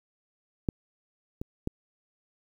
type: clicks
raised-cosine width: 3 ms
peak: -13 / -21 / -16 dBFS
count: 3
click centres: 0.688 / 1.415 / 1.674 s
effects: 9-bit